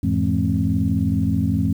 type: tone cluster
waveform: sine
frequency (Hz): 86.8 / 105.9 / 168.2 / 213.1 / 266.2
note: F2 / G#2 / E3 / G#3 / C4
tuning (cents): -10 / +34 / +35 / +45 / +30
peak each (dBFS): -23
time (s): 0.03-1.73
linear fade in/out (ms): 5
effects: tanh soft clip ceiling -6 dBFS + 8-bit